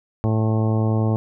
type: harmonic tone with a mistuned harmonic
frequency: 110.1 Hz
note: A2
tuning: 2 cents sharp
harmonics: 1 / 2 / 3 / 4 / 5 / 6 / 7 / 8 / 10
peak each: -18 / -24 / -28 / -30 / -32 / -34 / -35 / -36 / -38 dBFS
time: 0.24-1.16 s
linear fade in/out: 0 ms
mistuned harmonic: 10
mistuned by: -31 cents
effects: none